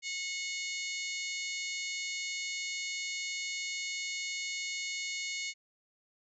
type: harmonic tone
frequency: 727 Hz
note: F#5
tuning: 31 cents flat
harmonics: 3 / 4 / 5 / 6 / 7 / 8 / 9 / 10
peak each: -38 / -44 / -46 / -42 / -50 / -52 / -43 / -47 dBFS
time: 0.02-5.54 s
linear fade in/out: 50 ms
effects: none